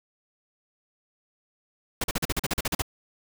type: noise bursts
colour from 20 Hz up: pink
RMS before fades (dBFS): -26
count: 12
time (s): 2.01-2.821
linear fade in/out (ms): 5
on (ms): 30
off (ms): 41
effects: none